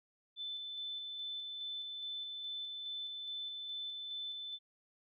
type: tone with tremolo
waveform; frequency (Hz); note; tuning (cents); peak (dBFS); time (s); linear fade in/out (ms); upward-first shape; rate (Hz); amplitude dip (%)
sine; 3520; A7; 0; -39; 0.36-4.59; 50; square; 2.4; 25
effects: none